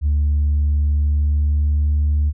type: tone with pitch glide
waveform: sine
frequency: 73.42 to 74.14 Hz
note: D2 to D2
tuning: 0 to +17 cents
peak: -12 dBFS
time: 0.01-2.33 s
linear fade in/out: 50 ms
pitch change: +17 cents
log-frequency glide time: 0.91-1.94 s
effects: tanh soft clip ceiling -12 dBFS